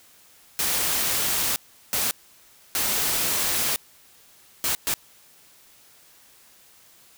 white noise bursts at uneven times, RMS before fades -24 dBFS, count 5, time 0.59-1.56 / 1.93-2.11 / 2.75-3.76 / 4.64-4.75 / 4.87-4.94 s, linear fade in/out 0 ms, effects white hiss -54 dBFS RMS until 7.17 s

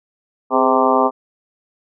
harmonic tone with a mistuned harmonic, 130 Hz, C3, 11 cents flat, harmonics 2 / 3 / 4 / 5 / 6 / 7 / 8 / 9, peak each -20 / -20 / -20 / -20 / -20 / -20 / -20 / -20 dBFS, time 0.5-1.11 s, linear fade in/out 50 ms, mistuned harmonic 3, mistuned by +81 cents, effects none

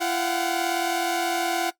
sawtooth tone cluster, 339.4 / 717 / 756 Hz, F4 / F5 / F#5, -49 / +45 / +37 cents, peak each -24 dBFS, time 0-1.71 s, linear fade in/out 20 ms, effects noise-tail reverb RT60 0.1 s tail -17 dB re dry + Opus 48 kbps

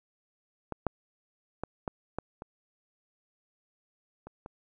clicks, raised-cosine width 1 ms, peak -20 / -13 / -19 / -18 / -18 / -26 / -30 / -28 dBFS, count 8, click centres 0.723 / 0.867 / 1.636 / 1.878 / 2.186 / 2.421 / 4.27 / 4.461 s, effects none

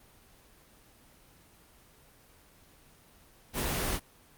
pink noise, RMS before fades -31 dBFS, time 3.53-4 s, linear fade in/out 50 ms, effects pink hiss -59 dBFS RMS until 4.37 s + Opus 24 kbps

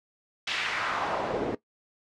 pink noise with band-pass filter sweep, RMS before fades -30 dBFS, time 0.47-1.55 s, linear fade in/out 5 ms, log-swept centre 3100 to 350 Hz, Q 1.6, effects noise-tail reverb RT60 0.1 s tail -17 dB re dry + low-pass 6000 Hz 12 dB/octave

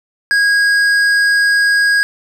triangle tone with hard clipping, 1642 Hz, G#6, 20 cents flat, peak -11 dBFS, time 0.31-2.03 s, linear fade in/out 0 ms, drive 12 dB, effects none

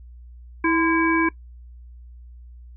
harmonic tone with a mistuned harmonic, 326.1 Hz, E4, 19 cents flat, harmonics 1 / 3 / 5 / 7, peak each -19 / -24 / -25 / -25 dBFS, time 0.64-1.29 s, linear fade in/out 5 ms, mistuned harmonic 3, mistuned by +75 cents, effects noise-tail reverb RT60 0.1 s tail -20 dB re dry + added 60 Hz sine -40 dBFS peak until 2.76 s

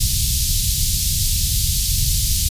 pink band-stop noise, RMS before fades -18 dBFS, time 0-2.49 s, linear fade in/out 10 ms, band 130 to 3900 Hz, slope 24 dB/octave, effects resampled to 32000 Hz

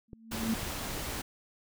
sine tone with exponential growth, 224.6 Hz, A3, 36 cents sharp, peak -25 dBFS, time 0.08-0.54 s, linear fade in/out 5 ms, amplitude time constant 99 ms
clicks, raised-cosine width 3 ms, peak -30 / -31 / -29 / -38 / -28 dBFS, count 5, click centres 0.132 / 0.348 / 0.433 / 0.523 / 0.631 s
pink noise, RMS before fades -37 dBFS, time 0.31-1.22 s, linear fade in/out 10 ms
effects none

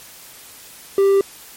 triangle tone, 393.5 Hz, G4, 7 cents sharp, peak -9 dBFS, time 0.98-1.21 s, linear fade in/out 2 ms, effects white hiss -41 dBFS RMS until 1.56 s + MP3 64 kbps

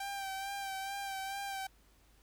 sawtooth tone with vibrato, 784 Hz, G5, in tune, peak -34 dBFS, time 0-1.67 s, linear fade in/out 5 ms, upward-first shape sine, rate 2.3 Hz, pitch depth 31 cents each way, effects added 50 Hz sine -65 dBFS peak until 2.22 s + pink hiss -68 dBFS RMS until 2.22 s

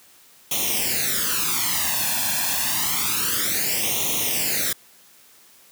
white noise with flanger, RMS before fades -23 dBFS, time 0.51-4.73 s, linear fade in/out 5 ms, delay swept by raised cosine 0.31 to 1.19 ms, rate 0.28 Hz, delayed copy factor +0.85, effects white hiss -52 dBFS RMS until 5.71 s + high-pass 100 Hz 12 dB/octave

